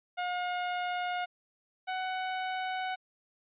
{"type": "tone pair in turn", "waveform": "sawtooth", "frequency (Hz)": [717, 746], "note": ["F5", "F#5"], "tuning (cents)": [45, 14], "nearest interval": "minor second", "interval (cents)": 69, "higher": "second", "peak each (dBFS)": [-27, -28], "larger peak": "first", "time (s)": [[0.17, 1.26], [1.87, 2.96]], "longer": "neither", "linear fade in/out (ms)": 20, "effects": ["resampled to 8000 Hz"]}